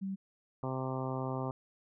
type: tone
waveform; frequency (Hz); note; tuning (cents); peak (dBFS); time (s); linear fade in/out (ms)
sine; 193.4; G3; -23; -34; 0.01-0.16; 20
type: harmonic tone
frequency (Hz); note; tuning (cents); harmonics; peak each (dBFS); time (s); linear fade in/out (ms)
130.81; C3; 0; 1 / 2 / 3 / 4 / 5 / 6 / 7 / 8 / 9; -37 / -40 / -42 / -43 / -44 / -45 / -45 / -46 / -47; 0.63-1.51; 2
effects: none